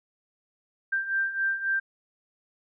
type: beating tone pair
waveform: sine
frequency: 1574 / 1577.7 Hz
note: G6 / G6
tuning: +7 / +11 cents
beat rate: 3.7 Hz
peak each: -31 / -26 dBFS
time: 0.92-1.8 s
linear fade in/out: 10 ms
effects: none